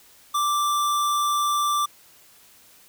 square tone, 1174.7 Hz, D6, in tune, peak -21 dBFS, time 0.34-1.86 s, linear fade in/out 10 ms, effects white hiss -53 dBFS RMS until 2.88 s

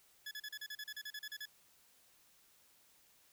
20% pulse tone bursts, 1705 Hz, G#6, 45 cents sharp, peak -38 dBFS, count 14, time 0.26-1.456 s, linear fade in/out 5 ms, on 52 ms, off 36 ms, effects white hiss -68 dBFS RMS until 3.32 s

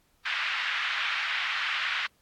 pink band-pass noise, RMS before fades -30 dBFS, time 0.25-2.07 s, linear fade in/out 10 ms, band 1400 to 3200 Hz, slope 24 dB/octave, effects pink hiss -68 dBFS RMS until 2.21 s + AAC 64 kbps

